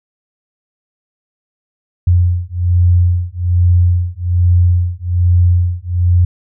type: beating tone pair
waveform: sine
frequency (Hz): 87.8 / 89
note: F2 / F2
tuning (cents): +10 / +33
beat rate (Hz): 1.2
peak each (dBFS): -12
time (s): 2.07-6.25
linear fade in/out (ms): 5
effects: none